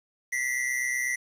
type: tone pair together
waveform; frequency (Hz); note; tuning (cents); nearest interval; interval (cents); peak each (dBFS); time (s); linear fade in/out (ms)
square; 1945 / 2073; B6 / C7; -27 / -17; minor second; 110; -29 / -31; 0.32-1.16; 10
effects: resampled to 32000 Hz + 9-bit